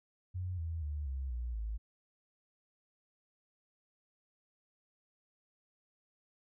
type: tone with pitch steps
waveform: sine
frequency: 91 / 82.01 / 73.91 / 66.62 / 60.04 / 54.11 Hz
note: F#2 / E2 / D2 / C2 / B1 / A1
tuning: -28 / -8 / +12 / +32 / -48 / -28 cents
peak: -35 dBFS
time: 0.34-1.78 s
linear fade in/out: 20 ms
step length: 240 ms
effects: none